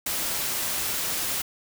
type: noise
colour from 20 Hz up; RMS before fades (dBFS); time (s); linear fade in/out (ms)
white; -28; 0.06-1.42; 5
effects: none